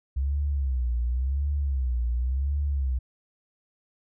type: tone with vibrato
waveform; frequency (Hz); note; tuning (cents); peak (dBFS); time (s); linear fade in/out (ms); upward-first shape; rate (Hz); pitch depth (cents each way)
sine; 65.41; C2; 0; -23; 0.16-2.99; 10; sine; 0.92; 170
effects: none